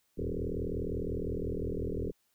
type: tone with frequency modulation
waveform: sine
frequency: 182.4 Hz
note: F#3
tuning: 24 cents flat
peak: -31 dBFS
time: 0.17-2.12 s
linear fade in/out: 20 ms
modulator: 39.9 Hz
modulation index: 7.1
effects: white hiss -74 dBFS RMS until 2.34 s